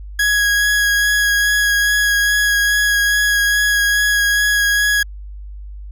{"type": "tone with vibrato", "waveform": "40% pulse", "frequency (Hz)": 1661.2, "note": "G#6", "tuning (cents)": 0, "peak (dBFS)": -12, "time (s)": [0.19, 5.03], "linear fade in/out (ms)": 5, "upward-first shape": "sine", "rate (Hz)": 2.4, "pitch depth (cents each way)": 12, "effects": ["added 50 Hz sine -29 dBFS peak until 5.91 s"]}